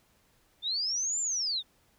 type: linear two-way sweep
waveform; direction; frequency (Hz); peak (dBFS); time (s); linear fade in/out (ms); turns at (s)
sine; up then down; 3500 to 7370 to 3500; -28; 0.62-1.63; 50; 1.2
effects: pink hiss -67 dBFS RMS until 1.98 s